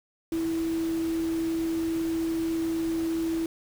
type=tone in noise; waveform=sine; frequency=327.8 Hz; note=E4; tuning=10 cents flat; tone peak=-25 dBFS; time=0.32-3.46 s; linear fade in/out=2 ms; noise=pink; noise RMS=-42 dBFS; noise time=0.32-3.46 s; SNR=+14 dB; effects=none